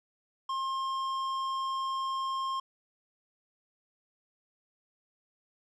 sine tone with tanh clipping, 1065 Hz, C6, 30 cents sharp, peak -32 dBFS, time 0.49-2.6 s, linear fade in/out 5 ms, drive 11 dB, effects none

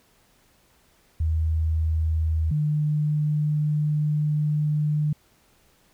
sine tone pair in turn, 79.7 / 150.45 Hz, D#2 / D3, +42 / +42 cents, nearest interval major seventh, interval 1100 cents, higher second, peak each -20 dBFS, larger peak neither, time 1.2-2.51 / 2.51-5.13 s, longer second, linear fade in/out 5 ms, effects pink hiss -61 dBFS RMS until 5.93 s

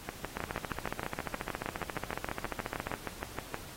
two click trains, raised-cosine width 0.5 ms, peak -19 / -19 dBFS, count 38 / 23, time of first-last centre 0.37-2.939 / 0.09-3.544 s, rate 14.4 / 6.37 Hz, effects pink hiss -48 dBFS RMS until 3.76 s + AAC 48 kbps

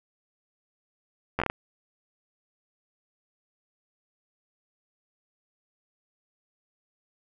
slowing click train, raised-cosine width 0.5 ms, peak -11 dBFS, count 6, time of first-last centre 1.39-1.499 s, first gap 11 ms, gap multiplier 1.35, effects none

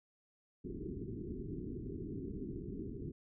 white low-pass noise, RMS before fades -43 dBFS, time 0.64-3.12 s, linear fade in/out 10 ms, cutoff 410 Hz, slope 96 dB/octave, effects none

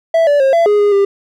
triangle tone with pitch steps, 659 / 579 / 537 / 673 / 415.1 / 411 / 398.2 Hz, E5 / D5 / C5 / E5 / G#4 / G#4 / G4, -1 / -25 / +45 / +36 / -1 / -18 / +27 cents, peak -6 dBFS, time 0.14-1.05 s, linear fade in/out 5 ms, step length 130 ms, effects none

